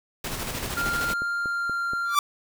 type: noise with tremolo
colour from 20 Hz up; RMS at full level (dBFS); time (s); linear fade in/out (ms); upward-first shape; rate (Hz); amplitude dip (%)
pink; -30; 0.24-1.14; 5; square; 13; 35
type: tone with pitch glide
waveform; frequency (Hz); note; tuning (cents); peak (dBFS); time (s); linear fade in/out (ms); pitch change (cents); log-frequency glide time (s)
triangle; 1396.9 to 1387.3; F6 to F6; 0 to -12; -23; 0.77-2.15; 2; -12; 1.4-1.81
type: click train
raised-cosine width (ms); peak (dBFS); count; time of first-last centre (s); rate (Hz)
2; -24; 4; 1.22-1.934; 4.2
type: tone with exponential growth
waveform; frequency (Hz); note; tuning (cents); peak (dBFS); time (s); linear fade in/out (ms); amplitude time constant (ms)
45% pulse; 1167; D6; -11; -14; 2.05-2.19; 2; 30
effects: none